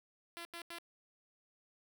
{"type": "tone bursts", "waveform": "5% pulse", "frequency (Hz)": 340, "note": "F4", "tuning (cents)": -46, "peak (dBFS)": -33, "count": 3, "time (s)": [0.37, 0.785], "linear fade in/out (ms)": 0, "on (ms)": 81, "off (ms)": 86, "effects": []}